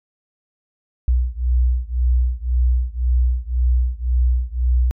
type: beating tone pair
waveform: sine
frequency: 60.9 / 62.8 Hz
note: B1 / B1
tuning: -24 / +30 cents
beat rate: 1.9 Hz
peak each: -17 / -18 dBFS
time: 1.08-4.91 s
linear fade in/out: 0 ms
effects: tanh soft clip ceiling -7 dBFS